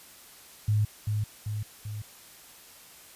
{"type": "tone with echo", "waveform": "sine", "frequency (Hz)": 105.8, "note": "G#2", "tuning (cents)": 33, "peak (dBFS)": -21, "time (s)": [0.68, 0.85], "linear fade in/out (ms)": 5, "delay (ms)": 390, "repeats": 3, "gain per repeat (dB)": -4, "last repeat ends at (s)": 2.02, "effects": ["white hiss -51 dBFS RMS until 3.15 s", "resampled to 32000 Hz"]}